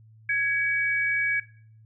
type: tone pair together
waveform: sine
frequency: 1661.2 / 2271 Hz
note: G#6 / C#7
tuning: 0 / +41 cents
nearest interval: perfect fourth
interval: 541 cents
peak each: -25 dBFS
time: 0.29-1.4 s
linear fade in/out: 5 ms
effects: noise-tail reverb RT60 0.5 s tail -17 dB re dry + added 110 Hz sine -50 dBFS peak until 1.85 s